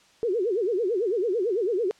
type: tone with vibrato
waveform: sine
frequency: 415.3 Hz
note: G#4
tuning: in tune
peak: -22 dBFS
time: 0.23-1.91 s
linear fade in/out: 0 ms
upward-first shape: sine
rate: 9 Hz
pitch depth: 270 cents each way
effects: white hiss -58 dBFS RMS until 1.99 s + low-pass 6000 Hz 12 dB/octave